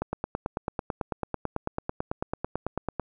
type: click train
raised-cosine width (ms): 1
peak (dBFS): -14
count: 28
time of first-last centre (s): 0.02-2.997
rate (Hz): 9.07
effects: none